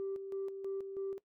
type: tone with tremolo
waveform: sine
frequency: 390.1 Hz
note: G4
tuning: 8 cents flat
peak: -34 dBFS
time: 0-1.18 s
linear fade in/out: 0 ms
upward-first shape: square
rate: 3.1 Hz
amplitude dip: 55%
effects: noise-tail reverb RT60 0.1 s tail -18 dB re dry + tanh soft clip ceiling -32 dBFS